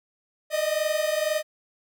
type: tone pair together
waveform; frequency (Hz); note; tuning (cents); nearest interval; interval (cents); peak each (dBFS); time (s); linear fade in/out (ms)
45% pulse; 605 / 627; D#5 / D#5; -49 / +13; minor second; 62; -26; 0.5-1.43; 50
effects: none